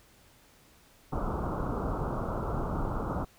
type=low-pass noise; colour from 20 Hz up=pink; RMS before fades=-32 dBFS; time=1.12-3.25 s; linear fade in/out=10 ms; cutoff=1400 Hz; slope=96 dB/octave; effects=pink hiss -60 dBFS RMS until 3.38 s